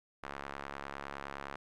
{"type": "tone with band-pass filter", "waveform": "sawtooth", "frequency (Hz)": 69.8, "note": "C#2", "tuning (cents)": 13, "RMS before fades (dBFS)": -44, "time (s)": [0.23, 1.56], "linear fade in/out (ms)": 5, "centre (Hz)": 1300, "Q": 1.2, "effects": []}